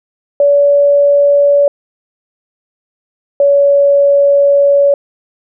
sine tone pair in turn, 571 / 565.1 Hz, D5 / C#5, -49 / +33 cents, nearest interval unison, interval 18 cents, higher first, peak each -5 dBFS, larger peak neither, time 0.4-1.68 / 3.4-4.94 s, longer second, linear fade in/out 2 ms, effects none

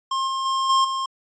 square tone with level steps, 1065 Hz, C6, 30 cents sharp, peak -22 / -24 / -21 / -16 / -24 dBFS, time 0.11-1.06 s, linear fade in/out 5 ms, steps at 0.27 / 0.45 / 0.69 / 0.84 s, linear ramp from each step 10 ms, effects resampled to 16000 Hz

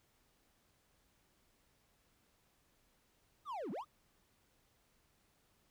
triangle linear two-way sweep, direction down then up, 1281 to 164.81 to 1281 Hz, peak -38 dBFS, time 3.45-3.85 s, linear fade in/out 50 ms, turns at 3.71 s, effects pink hiss -74 dBFS RMS until 5.7 s

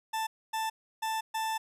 40% pulse tone bursts at uneven times, 884 Hz, A5, 8 cents sharp, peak -29 dBFS, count 4, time 0.13-0.27 / 0.53-0.7 / 1.02-1.21 / 1.34-1.58 s, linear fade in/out 10 ms, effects resampled to 32000 Hz

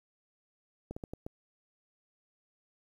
slowing click train, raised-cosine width 2 ms, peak -26 dBFS, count 5, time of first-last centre 0.91-1.265 s, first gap 55 ms, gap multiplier 1.33, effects 10-bit

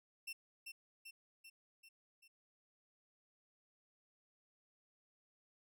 sawtooth tone with echo, 2700 Hz, E7, 41 cents sharp, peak -40 dBFS, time 0.27-0.33 s, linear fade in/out 10 ms, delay 390 ms, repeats 5, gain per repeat -4 dB, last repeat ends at 2.28 s, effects none

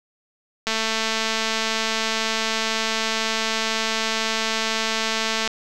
click train, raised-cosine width 0.2 ms, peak -6 dBFS, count 1068, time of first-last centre 0.67-5.476 s, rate 222 Hz, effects none

